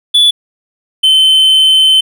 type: tone pair in turn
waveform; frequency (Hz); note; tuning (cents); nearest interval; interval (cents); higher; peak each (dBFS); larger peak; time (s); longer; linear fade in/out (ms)
triangle; 3447 / 3071; A7 / G7; -36 / -36; major second; 200; first; -3; neither; 0.14-0.31 / 1.03-2.01; second; 10
effects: none